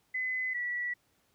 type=tone pair in turn; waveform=sine; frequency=2025 / 1947.4 Hz; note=B6 / B6; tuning=+43 / -25 cents; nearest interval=minor second; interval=68 cents; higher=first; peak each=-30 / -31 dBFS; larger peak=first; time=0.14-0.54 / 0.54-0.94 s; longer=neither; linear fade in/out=10 ms; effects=pink hiss -71 dBFS RMS until 1.34 s + high-pass 80 Hz 12 dB/octave